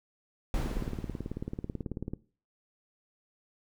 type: noise with exponential decay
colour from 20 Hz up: brown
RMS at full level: -28 dBFS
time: 0.54-1.83 s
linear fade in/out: 1 ms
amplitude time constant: 280 ms
type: click train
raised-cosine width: 3 ms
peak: -22 dBFS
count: 28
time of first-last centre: 0.66-2.135 s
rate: 18.3 Hz
effects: noise-tail reverb RT60 0.4 s tail -20 dB re dry